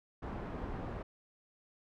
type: low-pass noise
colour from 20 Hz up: pink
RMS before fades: -41 dBFS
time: 0.22-1.03 s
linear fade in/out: 10 ms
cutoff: 1100 Hz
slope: 12 dB/octave
effects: none